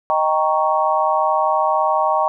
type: chord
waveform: sine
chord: Eb dominant seventh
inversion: none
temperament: equal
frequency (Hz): 622.3 / 784 / 932.3 / 1108.7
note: Eb5 / G5 / Bb5 / Db6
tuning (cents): 0 / 0 / 0 / 0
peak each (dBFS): -20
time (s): 0.1-2.28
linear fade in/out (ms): 0
effects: none